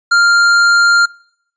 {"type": "tone with tanh clipping", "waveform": "sine", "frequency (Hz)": 1396.9, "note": "F6", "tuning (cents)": 0, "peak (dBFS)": -9, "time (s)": [0.11, 1.06], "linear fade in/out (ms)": 10, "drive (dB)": 16, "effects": ["noise-tail reverb RT60 0.7 s tail -25 dB re dry", "resampled to 16000 Hz"]}